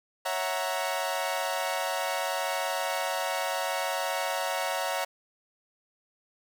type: chord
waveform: sawtooth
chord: F# dominant seventh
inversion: second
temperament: equal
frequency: 554.4 / 659.3 / 740 / 932.3 Hz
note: C#5 / E5 / F#5 / A#5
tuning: 0 / 0 / 0 / 0 cents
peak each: -30 dBFS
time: 0.25-5.05 s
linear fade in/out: 10 ms
effects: none